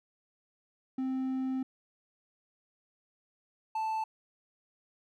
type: tone pair in turn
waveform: triangle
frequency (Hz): 261.6 / 879.9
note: C4 / A5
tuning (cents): 0 / 0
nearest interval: octave + major sixth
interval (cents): 2100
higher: second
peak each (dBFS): -28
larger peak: neither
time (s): 0.98-1.63 / 3.75-4.04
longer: first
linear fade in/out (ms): 5
effects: none